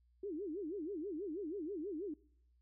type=tone with vibrato; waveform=sine; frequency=351.8 Hz; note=F4; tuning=13 cents sharp; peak=-39 dBFS; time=0.23-2.14 s; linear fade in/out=5 ms; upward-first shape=sine; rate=6.2 Hz; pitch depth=300 cents each way; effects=noise-tail reverb RT60 0.7 s tail -25 dB re dry + added 60 Hz sine -68 dBFS peak until 2.61 s